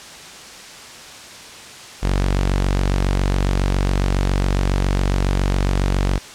sawtooth tone, 47.26 Hz, F#1, 37 cents sharp, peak -12 dBFS, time 2.02-6.19 s, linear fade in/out 20 ms, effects white hiss -37 dBFS RMS until 6.34 s + low-pass 7000 Hz 12 dB/octave

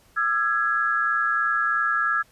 sine tone cluster, 1222 / 1345 / 1665 Hz, D#6 / E6 / G#6, -32 / +34 / +4 cents, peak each -30 / -23 / -23 dBFS, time 0.16-2.23 s, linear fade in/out 20 ms, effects pink hiss -58 dBFS RMS until 2.31 s + resampled to 32000 Hz

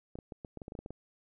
clicks, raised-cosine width 2 ms, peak -29 dBFS, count 12, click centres 0.155 / 0.188 / 0.322 / 0.448 / 0.573 / 0.618 / 0.681 / 0.721 / 0.752 / 0.79 / 0.861 / 0.906 s, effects none

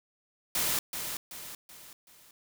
white noise with echo, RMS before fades -29 dBFS, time 0.55-0.79 s, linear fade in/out 2 ms, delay 380 ms, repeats 4, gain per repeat -7 dB, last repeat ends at 2.31 s, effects none

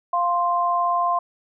sine tone pair together, 698.8 / 1047 Hz, F5 / C6, +1 / +1 cents, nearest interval perfect fifth, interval 700 cents, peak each -22 / -20 dBFS, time 0.13-1.19 s, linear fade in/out 5 ms, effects none

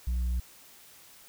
sine tone with tanh clipping, 60.9 Hz, B1, 24 cents flat, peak -27 dBFS, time 0.07-0.4 s, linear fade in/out 5 ms, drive 3 dB, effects white hiss -54 dBFS RMS until 1.28 s

